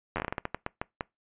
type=slowing click train; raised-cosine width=0.5 ms; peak=-15 dBFS; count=14; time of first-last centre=0.16-1.009 s; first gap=10 ms; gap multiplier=1.28; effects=noise-tail reverb RT60 0.2 s tail -24 dB re dry + resampled to 8000 Hz